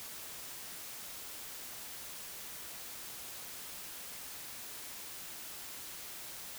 silence, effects white hiss -46 dBFS RMS until 6.58 s

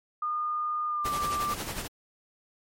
sine tone with pitch glide, 1219 to 1180.2 Hz, D#6 to D6, -36 to +8 cents, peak -27 dBFS, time 0.22-1.54 s, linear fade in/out 5 ms, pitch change -56 cents, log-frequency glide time 0.87-1.12 s
pink noise with tremolo, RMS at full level -33 dBFS, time 1.04-1.88 s, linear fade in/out 20 ms, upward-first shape sine, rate 11 Hz, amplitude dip 55%
effects MP3 64 kbps

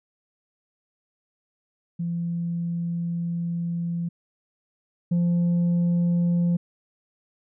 sine tone pair in turn, 170.5 / 173.18 Hz, F3 / F3, -41 / -14 cents, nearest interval unison, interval 27 cents, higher second, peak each -24 / -16 dBFS, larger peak second, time 1.99-4.09 / 5.11-6.57 s, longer first, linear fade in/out 10 ms, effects tanh soft clip ceiling -18 dBFS

